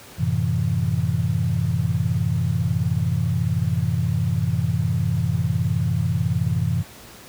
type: chord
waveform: sine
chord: F# half-diminished seventh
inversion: none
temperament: equal with one note detuned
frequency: 92.5 / 111.09 / 130.81 / 164.81 Hz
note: F#2 / A2 / C3 / E3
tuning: 0 / +17 / 0 / 0 cents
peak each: -24 dBFS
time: 0.18-6.83 s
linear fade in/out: 20 ms
effects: pink hiss -43 dBFS RMS until 7.28 s + high-pass 60 Hz 12 dB/octave